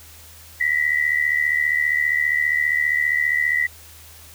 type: tone pair together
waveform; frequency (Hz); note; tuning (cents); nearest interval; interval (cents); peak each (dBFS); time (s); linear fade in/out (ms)
sine; 1926 / 2001; B6 / B6; -44 / +22; minor second; 66; -20; 0.6-3.67; 10
effects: added 80 Hz sine -47 dBFS peak until 4.34 s + white hiss -45 dBFS RMS until 4.34 s